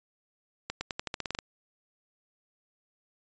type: accelerating click train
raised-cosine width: 0.2 ms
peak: -15 dBFS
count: 11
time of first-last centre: 0.7-1.388 s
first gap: 110 ms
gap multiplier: 0.89
effects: resampled to 16000 Hz